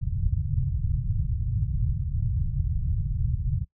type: low-pass noise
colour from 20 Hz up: white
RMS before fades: -26 dBFS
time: 0.01-3.65 s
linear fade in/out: 20 ms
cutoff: 140 Hz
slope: 48 dB/octave
effects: noise-tail reverb RT60 0.1 s tail -21 dB re dry